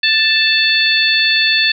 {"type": "harmonic tone", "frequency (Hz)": 882, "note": "A5", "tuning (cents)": 4, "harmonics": [2, 3, 4, 5], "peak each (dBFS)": [-16, -16, -16, -16], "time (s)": [0.03, 1.72], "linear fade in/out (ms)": 5, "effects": []}